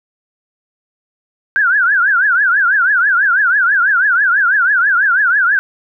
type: tone with vibrato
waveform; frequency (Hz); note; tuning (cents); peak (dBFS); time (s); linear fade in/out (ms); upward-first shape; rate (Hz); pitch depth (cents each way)
sine; 1536; G6; -36; -9; 1.56-5.59; 0; triangle; 6.1; 220
effects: none